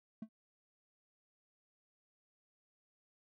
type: tone with exponential decay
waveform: triangle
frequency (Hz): 220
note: A3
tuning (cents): 0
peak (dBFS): -36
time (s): 0.22-0.29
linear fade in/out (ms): 5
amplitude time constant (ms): 15
effects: none